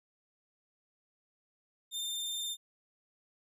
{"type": "tone with vibrato", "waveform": "sawtooth", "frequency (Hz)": 3601, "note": "A7", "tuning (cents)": 39, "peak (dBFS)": -32, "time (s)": [1.91, 2.57], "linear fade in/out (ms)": 50, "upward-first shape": "triangle", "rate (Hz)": 19, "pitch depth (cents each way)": 16, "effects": []}